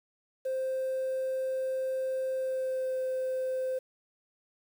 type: tone with pitch glide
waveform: sine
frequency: 523.3 to 517.9 Hz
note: C5 to C5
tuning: 0 to -18 cents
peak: -27 dBFS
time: 0.45-3.79 s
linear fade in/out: 10 ms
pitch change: -18 cents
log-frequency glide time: 2.36-2.98 s
effects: tanh soft clip ceiling -27 dBFS + 9-bit